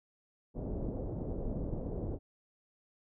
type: low-pass noise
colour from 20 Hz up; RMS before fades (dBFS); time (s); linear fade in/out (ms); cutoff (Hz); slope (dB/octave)
pink; -37; 0.54-2.19; 50; 570; 24
effects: none